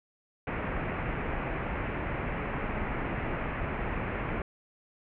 pink low-pass noise, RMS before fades -33 dBFS, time 0.47-4.42 s, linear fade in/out 2 ms, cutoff 2500 Hz, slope 48 dB/octave, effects none

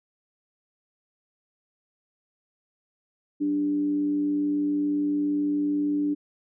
sine tone with frequency modulation, 293.7 Hz, D4, in tune, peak -22 dBFS, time 3.4-6.15 s, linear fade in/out 20 ms, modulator 107 Hz, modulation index 0.25, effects none

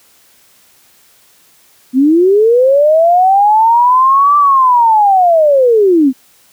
sine linear two-way sweep, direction up then down, 246.9 to 1174.7 to 246.9 Hz, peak -5 dBFS, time 1.93-6.13 s, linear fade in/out 50 ms, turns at 4.37 s, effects white hiss -48 dBFS RMS until 6.52 s + high-pass 60 Hz 12 dB/octave

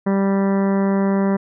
harmonic tone, 196 Hz, G3, in tune, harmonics 1 / 2 / 3 / 4 / 5 / 6 / 7 / 8 / 9 / 10, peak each -16 / -23 / -26 / -33 / -30 / -36 / -38 / -40 / -39 / -40 dBFS, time 0.06-1.37 s, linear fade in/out 10 ms, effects none

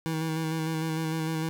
25% pulse tone with vibrato, 160 Hz, D#3, 49 cents sharp, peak -24 dBFS, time 0.06-1.49 s, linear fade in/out 0 ms, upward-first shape square, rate 6.6 Hz, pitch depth 20 cents each way, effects none

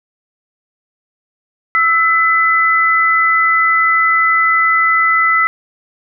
sine tone pair together, 1318.5 / 2007 Hz, E6 / B6, 0 / +27 cents, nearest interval perfect fifth, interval 727 cents, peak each -12 dBFS, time 1.75-5.47 s, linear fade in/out 0 ms, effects none

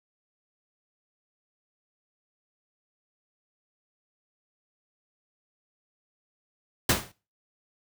pink noise with exponential decay, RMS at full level -17 dBFS, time 6.89-7.12 s, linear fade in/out 5 ms, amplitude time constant 48 ms, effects noise-tail reverb RT60 0.3 s tail -17 dB re dry + high-pass 60 Hz 12 dB/octave

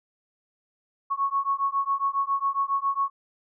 sine beating tone pair, 1101 / 1108.3 Hz, C#6 / C#6, -12 / -1 cents, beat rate 7.3 Hz, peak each -26 dBFS, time 1.1-3.1 s, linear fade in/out 20 ms, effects none

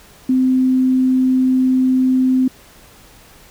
sine tone, 258.2 Hz, C4, 23 cents flat, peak -11 dBFS, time 0.29-2.48 s, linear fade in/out 5 ms, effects pink hiss -45 dBFS RMS until 3.5 s

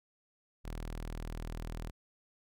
sawtooth tone, 40.15 Hz, E1, 45 cents flat, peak -35 dBFS, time 0.64-1.91 s, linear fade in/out 20 ms, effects none

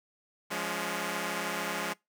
5% pulse chord, Db major, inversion first, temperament equal with one note detuned, 174.61 / 207.7 / 281.4 Hz, F3 / Ab3 / Db4, 0 / 0 / +26 cents, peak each -25 / -24 / -26 dBFS, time 0.5-1.94 s, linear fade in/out 20 ms, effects noise-tail reverb RT60 0.2 s tail -24 dB re dry

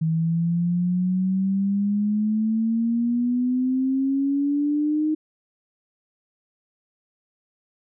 sine exponential sweep, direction up, 159.4 to 311.1 Hz, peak -19 dBFS, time 0.01-5.15 s, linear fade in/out 10 ms, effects none

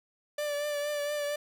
45% pulse tone with vibrato, 586 Hz, D5, 4 cents flat, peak -30 dBFS, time 0.38-1.36 s, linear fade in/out 5 ms, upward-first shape triangle, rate 4.3 Hz, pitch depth 32 cents each way, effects none

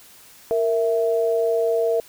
sine tone pair together, 462.7 / 659 Hz, A#4 / E5, -13 / -1 cents, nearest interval tritone, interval 612 cents, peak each -19 / -22 dBFS, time 0.51-2 s, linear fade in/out 0 ms, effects white hiss -48 dBFS RMS until 2.08 s

